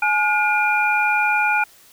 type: tone cluster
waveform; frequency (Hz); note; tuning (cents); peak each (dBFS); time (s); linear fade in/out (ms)
sine; 845 / 1437 / 2406; G#5 / F6 / D7; +30 / +49 / +41; -20; 0.02-1.64; 5
effects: white hiss -50 dBFS RMS until 1.92 s